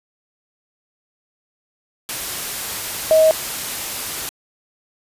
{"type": "tone in noise", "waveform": "sine", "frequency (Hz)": 634, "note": "D#5", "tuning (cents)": 32, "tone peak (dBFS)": -9, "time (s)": [3.11, 3.31], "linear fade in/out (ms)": 0, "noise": "white", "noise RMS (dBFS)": -26, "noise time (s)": [2.09, 4.29], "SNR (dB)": 14, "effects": ["resampled to 32000 Hz"]}